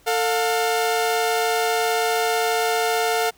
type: tone pair together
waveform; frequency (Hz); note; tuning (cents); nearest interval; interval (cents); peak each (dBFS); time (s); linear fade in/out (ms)
sawtooth; 448.1 / 711.3; A4 / F5; +32 / +32; minor sixth; 800; -18; 0.06-3.31; 20
effects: pink hiss -55 dBFS RMS until 3.37 s